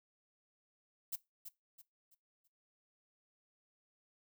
violet noise with echo, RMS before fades -39 dBFS, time 1.12-1.16 s, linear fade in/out 10 ms, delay 330 ms, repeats 4, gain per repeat -9 dB, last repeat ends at 2.48 s, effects noise-tail reverb RT60 0.2 s tail -20 dB re dry

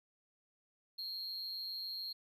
triangle tone with amplitude modulation, 4240 Hz, C8, 22 cents sharp, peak -36 dBFS, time 0.98-2.13 s, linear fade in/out 10 ms, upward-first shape sine, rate 187 Hz, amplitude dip 60%, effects none

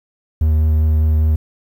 triangle tone with vibrato, 77.78 Hz, D#2, in tune, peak -9 dBFS, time 0.41-1.36 s, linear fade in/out 5 ms, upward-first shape square, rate 5 Hz, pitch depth 8 cents each way, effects 8-bit

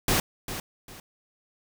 pink noise with echo, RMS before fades -23 dBFS, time 0.08-0.2 s, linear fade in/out 2 ms, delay 400 ms, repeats 2, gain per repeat -11 dB, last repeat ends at 1 s, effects none

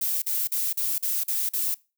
violet noise bursts, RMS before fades -26 dBFS, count 7, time 0.01-1.744 s, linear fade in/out 5 ms, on 210 ms, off 44 ms, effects noise-tail reverb RT60 0.3 s tail -23 dB re dry

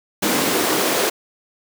pink noise with high-pass filter sweep, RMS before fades -19 dBFS, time 0.22-1.1 s, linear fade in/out 10 ms, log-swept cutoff 230 to 420 Hz, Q 1.8, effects none

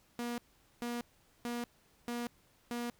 sawtooth tone bursts, 239.1 Hz, A#3, 44 cents sharp, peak -32 dBFS, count 5, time 0.19-2.9 s, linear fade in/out 0 ms, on 190 ms, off 440 ms, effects pink hiss -68 dBFS RMS until 2.99 s

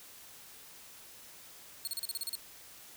15% pulse tone bursts, 4316 Hz, C#8, 47 cents flat, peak -27 dBFS, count 9, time 1.85-2.353 s, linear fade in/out 0 ms, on 23 ms, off 37 ms, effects white hiss -53 dBFS RMS until 2.96 s

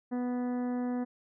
harmonic tone, 246.9 Hz, B3, in tune, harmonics 1 / 2 / 3 / 4 / 5 / 6 / 7 / 8, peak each -30 / -40 / -43 / -50 / -54 / -57 / -55 / -60 dBFS, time 0.11-1.05 s, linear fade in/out 20 ms, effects none

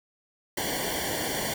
pink noise with comb filter, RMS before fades -30 dBFS, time 0.57-1.54 s, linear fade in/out 5 ms, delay 0.78 ms, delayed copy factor -0.95, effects none

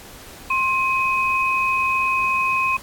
sine tone pair together, 1059 / 2523 Hz, C6 / D#7, +21 / +23 cents, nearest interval octave + minor third, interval 1502 cents, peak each -20 dBFS, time 0.5-2.77 s, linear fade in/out 5 ms, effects pink hiss -41 dBFS RMS until 2.82 s + AAC 64 kbps

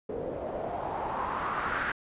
white noise with low-pass filter sweep, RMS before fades -33 dBFS, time 0.09-1.92 s, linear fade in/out 5 ms, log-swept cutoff 450 to 1600 Hz, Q 3.4, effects resampled to 8000 Hz

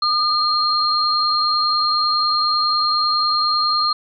sine tone pair together, 1218 / 4214 Hz, D#6 / C8, -37 / +12 cents, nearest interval octave + major sixth, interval 2149 cents, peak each -18 dBFS, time 0.02-3.93 s, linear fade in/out 5 ms, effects none

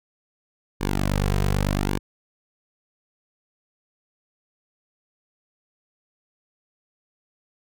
sawtooth tone with flanger, 49 Hz, G1, in tune, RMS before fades -23 dBFS, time 0.8-1.99 s, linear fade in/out 20 ms, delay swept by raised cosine 1.5 to 3.5 ms, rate 0.84 Hz, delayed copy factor -0.8, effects none

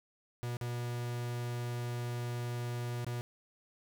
45% pulse tone with dropouts, 120.7 Hz, B2, 39 cents flat, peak -35 dBFS, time 0.43-3.21 s, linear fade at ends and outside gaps 0 ms, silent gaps 0.569-0.612 / 3.046-3.066 s, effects none

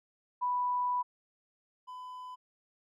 sine / triangle tone pair in turn, 987.8 / 1004.5 Hz, B5 / B5, 0 / +29 cents, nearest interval unison, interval 29 cents, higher second, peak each -28 / -40 dBFS, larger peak first, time 0.41-1.03 / 1.87-2.36 s, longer first, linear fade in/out 20 ms, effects none

